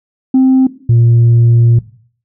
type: tone pair in turn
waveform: sine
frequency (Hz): 261.6 / 117.37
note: C4 / A#2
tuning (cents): 0 / +12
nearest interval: octave + major second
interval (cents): 1388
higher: first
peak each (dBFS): -3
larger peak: neither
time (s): 0.34-0.67 / 0.89-1.79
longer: second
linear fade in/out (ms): 5
effects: noise-tail reverb RT60 0.5 s tail -17 dB re dry + tanh soft clip ceiling -3 dBFS